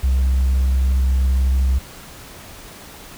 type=tone with tanh clipping; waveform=sine; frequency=65.41 Hz; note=C2; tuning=in tune; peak=-14 dBFS; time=0.03-1.79 s; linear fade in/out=10 ms; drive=1 dB; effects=pink hiss -39 dBFS RMS until 3.17 s